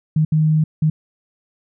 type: tone bursts at uneven times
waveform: sine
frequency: 155.56 Hz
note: D#3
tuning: in tune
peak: -12 dBFS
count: 3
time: 0.16-0.25 / 0.32-0.64 / 0.82-0.9 s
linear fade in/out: 5 ms
effects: none